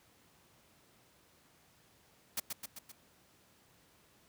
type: noise with echo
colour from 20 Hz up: white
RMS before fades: -35 dBFS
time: 2.37-2.4 s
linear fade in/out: 5 ms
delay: 130 ms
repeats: 4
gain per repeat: -4 dB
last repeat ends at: 2.92 s
effects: pink hiss -66 dBFS RMS until 4.28 s + high-pass 80 Hz 12 dB/octave